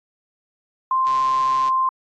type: tone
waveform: sine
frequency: 1046.5 Hz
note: C6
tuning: in tune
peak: -16 dBFS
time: 0.91-1.89 s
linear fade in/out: 2 ms
type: click train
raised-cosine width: 0.2 ms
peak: -19 dBFS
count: 84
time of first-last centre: 1.07-1.685 s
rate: 135 Hz
effects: AAC 48 kbps